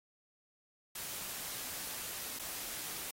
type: noise with dropouts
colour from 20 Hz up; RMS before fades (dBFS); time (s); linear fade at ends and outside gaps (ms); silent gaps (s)
white; -42; 0.95-3.11; 5; 2.39-2.394
effects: AAC 48 kbps